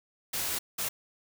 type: noise bursts at uneven times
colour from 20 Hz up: white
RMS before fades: -32 dBFS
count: 2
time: 0.33-0.59 / 0.78-0.89 s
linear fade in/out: 10 ms
effects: none